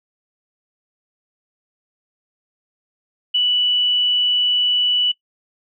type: tone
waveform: sine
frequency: 2960 Hz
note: F#7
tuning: in tune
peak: -14 dBFS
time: 3.34-5.12 s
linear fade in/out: 10 ms
effects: noise-tail reverb RT60 0.1 s tail -20 dB re dry